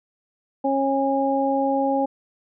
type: harmonic tone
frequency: 273.1 Hz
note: C#4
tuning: 26 cents flat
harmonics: 1 / 2 / 3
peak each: -23 / -23 / -23 dBFS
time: 0.64-2.06 s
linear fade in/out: 10 ms
effects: none